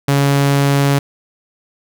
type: tone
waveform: sawtooth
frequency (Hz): 140.3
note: C#3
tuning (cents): +21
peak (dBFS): -7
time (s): 0.08-0.99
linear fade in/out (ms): 5
effects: none